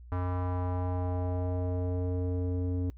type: tone with low-pass filter sweep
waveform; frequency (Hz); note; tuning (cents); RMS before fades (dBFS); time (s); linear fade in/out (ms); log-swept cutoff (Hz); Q
square; 90.1; F#2; -45; -31; 0.12-2.9; 0; 1200 to 350; 2.2
effects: noise-tail reverb RT60 0.1 s tail -24 dB re dry + added 60 Hz sine -46 dBFS peak until 2.97 s